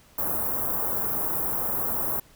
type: band-stop noise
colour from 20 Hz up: white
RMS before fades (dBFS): -27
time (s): 0.18-2.2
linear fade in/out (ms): 5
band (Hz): 1200 to 13000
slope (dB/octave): 24
effects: pink hiss -56 dBFS RMS until 2.35 s